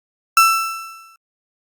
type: tone with exponential decay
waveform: 35% pulse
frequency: 1331 Hz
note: E6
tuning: 16 cents sharp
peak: -5 dBFS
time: 0.37-1.16 s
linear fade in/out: 2 ms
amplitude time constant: 170 ms
effects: Opus 48 kbps